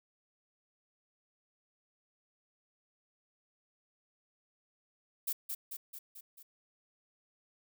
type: noise with echo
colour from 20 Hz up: violet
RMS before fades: -34 dBFS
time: 5.27-5.33 s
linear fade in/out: 10 ms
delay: 220 ms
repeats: 5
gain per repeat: -4 dB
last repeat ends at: 6.43 s
effects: none